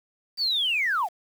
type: linear sweep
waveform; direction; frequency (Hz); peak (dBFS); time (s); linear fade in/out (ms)
sine; down; 4722 to 631; -21; 0.37-1.09; 50
effects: tanh soft clip ceiling -17 dBFS + 8-bit